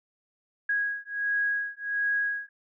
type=beating tone pair; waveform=sine; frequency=1651 / 1652.4 Hz; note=G#6 / G#6; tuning=-11 / -9 cents; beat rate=1.4 Hz; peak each=-29 / -29 dBFS; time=0.69-2.49 s; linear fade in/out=5 ms; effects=none